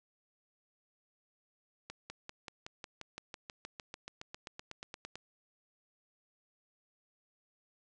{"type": "accelerating click train", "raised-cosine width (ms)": 0.2, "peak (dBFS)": -26, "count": 23, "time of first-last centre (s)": [1.9, 5.156], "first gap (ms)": 200, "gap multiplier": 0.97, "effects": ["resampled to 22050 Hz", "10-bit"]}